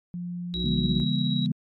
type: tone with pitch glide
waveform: sine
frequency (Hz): 176 to 181.47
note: F3 to F#3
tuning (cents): +14 to -33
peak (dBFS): -30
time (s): 0.14-1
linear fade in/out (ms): 0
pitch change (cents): +53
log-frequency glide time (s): 0.6-0.73
type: harmonic tone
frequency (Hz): 61.3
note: B1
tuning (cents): -12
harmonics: 1 / 3 / 5 / 6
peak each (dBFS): -32 / -41 / -42 / -38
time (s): 0.53-1.06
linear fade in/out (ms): 50
type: tone with tremolo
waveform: sine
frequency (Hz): 3861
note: B7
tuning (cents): -40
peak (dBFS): -29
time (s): 0.54-1.46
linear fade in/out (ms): 0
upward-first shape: square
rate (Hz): 17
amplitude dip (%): 30
type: chord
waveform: sine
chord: C# diminished seventh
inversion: none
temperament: just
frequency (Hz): 138.59 / 166.31 / 199.57 / 239.5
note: C#3 / E3 / G3 / Bb3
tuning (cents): 0 / +16 / +31 / +47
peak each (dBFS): -28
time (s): 0.64-1.52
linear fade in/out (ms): 5
effects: MP3 64 kbps